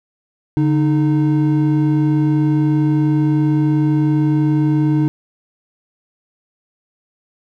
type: tone pair together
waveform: triangle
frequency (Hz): 145.1 / 308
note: D3 / D#4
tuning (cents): -21 / -17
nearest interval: octave + minor second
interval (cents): 1304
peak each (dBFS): -13 / -13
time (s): 0.57-5.08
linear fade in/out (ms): 0
effects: none